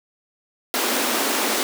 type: high-pass noise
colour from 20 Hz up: pink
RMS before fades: -22 dBFS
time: 0.74-1.63 s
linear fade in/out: 0 ms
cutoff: 220 Hz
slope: 96 dB/octave
effects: none